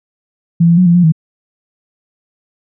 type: tone with pitch steps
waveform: sine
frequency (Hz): 168.4 / 169.5 / 182.2 / 171.6 / 177 / 159.6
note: E3 / E3 / F#3 / F3 / F3 / D#3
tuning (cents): +37 / +49 / -26 / -30 / +23 / +44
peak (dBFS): -5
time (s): 0.6-1.122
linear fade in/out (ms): 10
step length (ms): 87
effects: none